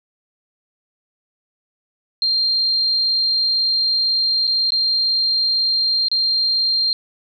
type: tone with dropouts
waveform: sine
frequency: 4186 Hz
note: C8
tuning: in tune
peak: -15 dBFS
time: 2.22-6.93 s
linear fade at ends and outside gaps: 1 ms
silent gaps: 4.47-4.476 / 4.705-4.72 / 6.084-6.115 s
effects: none